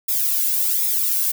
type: noise with flanger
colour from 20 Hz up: violet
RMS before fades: -20 dBFS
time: 0.08-1.32 s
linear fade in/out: 10 ms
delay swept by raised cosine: 0.66 to 1.66 ms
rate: 1.3 Hz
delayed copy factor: -1
effects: none